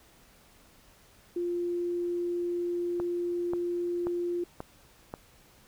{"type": "tone", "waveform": "sine", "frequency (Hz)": 349.2, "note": "F4", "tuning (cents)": 0, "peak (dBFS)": -28, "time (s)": [1.36, 4.44], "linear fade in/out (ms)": 5}
{"type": "click train", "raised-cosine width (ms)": 1, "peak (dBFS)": -22, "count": 5, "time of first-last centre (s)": [3, 5.139], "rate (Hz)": 1.87}
{"effects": ["pink hiss -59 dBFS RMS until 5.67 s"]}